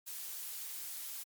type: noise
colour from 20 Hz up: blue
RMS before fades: -43 dBFS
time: 0.06-1.24 s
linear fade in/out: 20 ms
effects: MP3 96 kbps